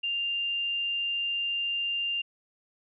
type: tone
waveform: sine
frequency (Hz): 2794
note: F7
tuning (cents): 0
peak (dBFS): -27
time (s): 0.03-2.22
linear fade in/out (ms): 10
effects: none